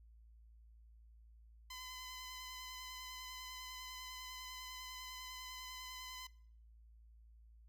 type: tone with vibrato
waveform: 10% pulse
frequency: 1018 Hz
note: C6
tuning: 48 cents flat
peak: -39 dBFS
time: 1.7-6.27 s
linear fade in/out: 5 ms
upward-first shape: sine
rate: 10 Hz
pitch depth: 14 cents each way
effects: noise-tail reverb RT60 0.6 s tail -22 dB re dry + added 56 Hz sine -59 dBFS peak until 7.68 s